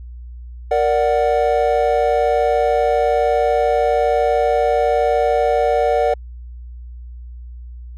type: chord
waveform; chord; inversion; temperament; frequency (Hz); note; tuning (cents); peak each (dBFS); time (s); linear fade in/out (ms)
triangle; Bb augmented; none; equal; 466.2 / 587.3 / 740; Bb4 / D5 / F#5; 0 / 0 / 0; -16; 0.71-6.14; 5
effects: added 60 Hz sine -31 dBFS peak until 7.97 s